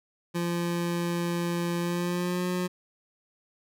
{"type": "tone with pitch glide", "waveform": "25% pulse", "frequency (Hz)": [172.4, 180.24], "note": ["F3", "F#3"], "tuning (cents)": [-22, -45], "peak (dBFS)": -23, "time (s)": [0.34, 2.68], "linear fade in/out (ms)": 20, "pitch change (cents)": 77, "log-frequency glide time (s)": [1.79, 2.46], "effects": []}